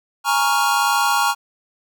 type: chord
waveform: square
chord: Bb minor seventh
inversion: third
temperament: equal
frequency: 830.6 / 932.3 / 1108.7 / 1396.9 Hz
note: Ab5 / Bb5 / Db6 / F6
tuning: 0 / 0 / 0 / 0 cents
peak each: -22 dBFS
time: 0.24-1.35 s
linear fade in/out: 50 ms
effects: none